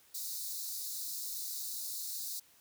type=high-pass noise; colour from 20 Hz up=white; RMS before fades=-40 dBFS; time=0.14-2.4 s; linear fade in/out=10 ms; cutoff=3800 Hz; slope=96 dB/octave; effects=white hiss -64 dBFS RMS until 2.6 s